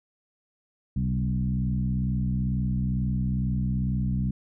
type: tone with frequency modulation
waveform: sine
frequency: 132.5 Hz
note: C3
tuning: 22 cents sharp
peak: -23 dBFS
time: 0.96-4.31 s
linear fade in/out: 5 ms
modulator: 62.2 Hz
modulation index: 1.3
effects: none